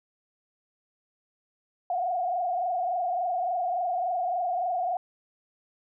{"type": "tone with frequency modulation", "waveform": "sine", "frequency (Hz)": 715, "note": "F5", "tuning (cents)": 41, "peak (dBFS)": -25, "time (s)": [1.9, 4.97], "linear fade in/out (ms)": 2, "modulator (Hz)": 23.5, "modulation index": 1.5, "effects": []}